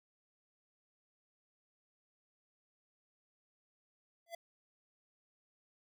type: tone with exponential growth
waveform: square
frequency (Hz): 676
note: E5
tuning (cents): +43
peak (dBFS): -39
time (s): 4.26-4.35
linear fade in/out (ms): 5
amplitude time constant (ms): 18
effects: none